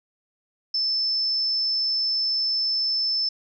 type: tone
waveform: sine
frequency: 5274 Hz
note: E8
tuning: in tune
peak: -21 dBFS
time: 0.74-3.29 s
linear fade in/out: 5 ms
effects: none